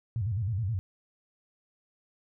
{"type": "tone with vibrato", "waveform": "sine", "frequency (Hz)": 104.1, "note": "G#2", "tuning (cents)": 5, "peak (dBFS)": -27, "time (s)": [0.16, 0.79], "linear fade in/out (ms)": 0, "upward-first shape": "square", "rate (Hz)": 9.5, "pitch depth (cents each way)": 180, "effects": []}